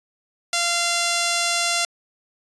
5% pulse tone, 690 Hz, F5, 21 cents flat, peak -8 dBFS, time 0.53-1.85 s, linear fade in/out 2 ms, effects resampled to 22050 Hz

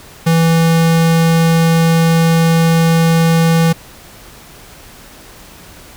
square tone, 164.81 Hz, E3, in tune, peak -9 dBFS, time 0.26-3.73 s, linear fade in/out 10 ms, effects pink hiss -38 dBFS RMS until 5.96 s

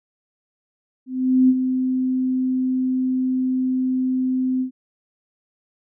sine tone with ADSR envelope, 257.4 Hz, C4, 28 cents flat, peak -10 dBFS, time 1.06-4.71 s, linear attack 430 ms, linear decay 48 ms, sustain -8 dB, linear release 100 ms, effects none

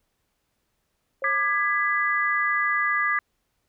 sine tone with exponential decay, 541 Hz, C#5, 42 cents flat, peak -29 dBFS, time 1.22-1.73 s, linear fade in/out 2 ms, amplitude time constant 110 ms
sine chord, G# diminished, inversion second, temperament just, 1196.1 / 1661.2 / 1993.5 Hz, D6 / G#6 / B6, +31 / 0 / +16 cents, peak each -25 dBFS, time 1.24-3.19 s, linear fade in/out 2 ms
effects pink hiss -74 dBFS RMS until 3.68 s

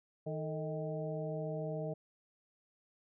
harmonic tone with a mistuned harmonic, 157.2 Hz, D#3, 18 cents sharp, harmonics 1 / 2 / 3 / 4 / 5, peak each -39 / -48 / -42 / -41 / -52 dBFS, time 0.26-1.94 s, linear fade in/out 10 ms, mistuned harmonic 3, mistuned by -88 cents, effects none

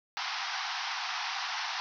pink band-pass noise, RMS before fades -35 dBFS, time 0.17-1.8 s, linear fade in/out 0 ms, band 730 to 5800 Hz, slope 96 dB/octave, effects none

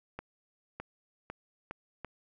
accelerating click train, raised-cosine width 0.5 ms, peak -24 dBFS, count 5, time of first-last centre 0.19-2.047 s, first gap 610 ms, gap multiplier 0.82, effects none

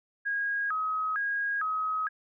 sine tone with vibrato, 1442 Hz, F#6, 45 cents flat, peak -27 dBFS, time 0.25-2.09 s, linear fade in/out 20 ms, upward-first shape square, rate 1.1 Hz, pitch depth 220 cents each way, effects none

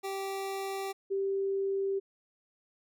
25% pulse / sine tone pair in turn, 389.6 / 391.2 Hz, G4 / G4, -11 / -4 cents, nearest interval unison, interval 7 cents, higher second, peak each -30 / -28 dBFS, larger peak second, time 0.03-0.93 / 1.1-2 s, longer neither, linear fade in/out 20 ms, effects none

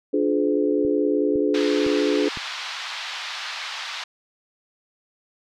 sine chord, D diminished seventh, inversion none, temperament just, 293.7 / 352.4 / 422.9 / 507.5 Hz, D4 / F4 / Ab4 / Cb5, 0 / +16 / +31 / +47 cents, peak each -22 / -26 / -22 / -27 dBFS, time 0.13-2.29 s, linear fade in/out 10 ms
click train, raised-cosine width 3 ms, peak -22 dBFS, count 4, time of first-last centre 0.85-2.373 s, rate 1.97 Hz
white band-pass noise, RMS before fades -32 dBFS, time 1.54-4.04 s, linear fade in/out 5 ms, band 830 to 4400 Hz, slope 24 dB/octave
effects none

